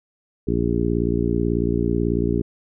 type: harmonic tone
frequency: 58.2 Hz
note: A#1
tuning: 2 cents flat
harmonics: 1 / 2 / 3 / 4 / 5 / 6 / 7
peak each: -26 / -26 / -26 / -26 / -26 / -26 / -26 dBFS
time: 0.47-2.42 s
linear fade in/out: 10 ms
effects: none